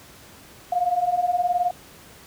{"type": "beating tone pair", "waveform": "sine", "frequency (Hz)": [698.5, 717.5], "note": ["F5", "F5"], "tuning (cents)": [0, 47], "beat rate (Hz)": 19, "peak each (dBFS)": [-24, -21], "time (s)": [0.72, 1.71], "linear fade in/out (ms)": 5, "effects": ["pink hiss -47 dBFS RMS until 2.26 s", "high-pass 60 Hz 12 dB/octave"]}